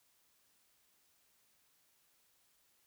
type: silence
effects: white hiss -73 dBFS RMS until 2.86 s